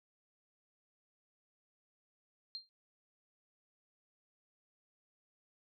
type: tone with exponential decay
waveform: sine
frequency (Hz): 4186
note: C8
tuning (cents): 0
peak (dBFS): -37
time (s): 2.55-2.69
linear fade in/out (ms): 0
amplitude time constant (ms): 29
effects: none